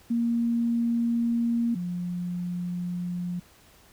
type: tone pair in turn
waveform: sine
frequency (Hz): 234.1 / 176.87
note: A#3 / F3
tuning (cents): +8 / +22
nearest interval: perfect fourth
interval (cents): 486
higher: first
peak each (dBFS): -22 / -28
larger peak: first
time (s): 0.1-1.75 / 1.75-3.4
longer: neither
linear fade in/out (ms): 10
effects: pink hiss -56 dBFS RMS until 3.92 s